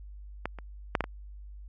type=clicks; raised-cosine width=0.5 ms; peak=-15 / -27 / -8 / -11 / -19 dBFS; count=5; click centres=0.456 / 0.587 / 0.952 / 1.007 / 1.041 s; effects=added 50 Hz sine -42 dBFS peak until 1.68 s + MP3 48 kbps